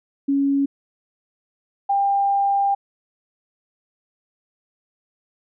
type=tone pair in turn; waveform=sine; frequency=278.1 / 796.4 Hz; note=C#4 / G5; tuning=+6 / +27 cents; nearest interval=octave + tritone; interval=1821 cents; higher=second; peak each=-16 dBFS; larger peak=neither; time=0.28-0.66 / 1.89-2.75 s; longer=second; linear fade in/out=10 ms; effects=none